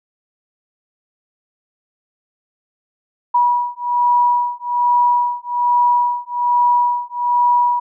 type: beating tone pair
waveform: sine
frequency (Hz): 969 / 970.2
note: B5 / B5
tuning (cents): -33 / -31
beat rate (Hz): 1.2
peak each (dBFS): -16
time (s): 3.34-7.8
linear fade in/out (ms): 10
effects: none